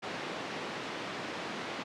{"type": "band-pass noise", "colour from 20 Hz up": "pink", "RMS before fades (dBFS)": -39, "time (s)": [0.02, 1.84], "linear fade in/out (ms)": 20, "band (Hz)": [210, 3600], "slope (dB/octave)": 12, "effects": ["high-pass 100 Hz 12 dB/octave", "low-pass 8000 Hz 12 dB/octave"]}